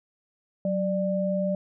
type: tone pair together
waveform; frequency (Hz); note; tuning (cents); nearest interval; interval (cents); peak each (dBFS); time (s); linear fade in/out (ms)
sine; 187.3 / 593.2; F#3 / D5; +21 / +17; octave + minor sixth; 1996; -26; 0.65-1.55; 2
effects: none